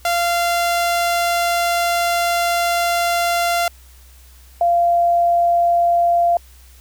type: tone pair in turn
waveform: sawtooth / sine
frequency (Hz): 691 / 691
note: F5 / F5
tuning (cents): -19 / -19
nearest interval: unison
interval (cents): 0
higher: neither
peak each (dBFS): -12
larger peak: neither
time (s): 0.05-3.68 / 4.61-6.37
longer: first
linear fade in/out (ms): 2
effects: added 63 Hz sine -43 dBFS peak until 6.8 s + white hiss -50 dBFS RMS until 6.8 s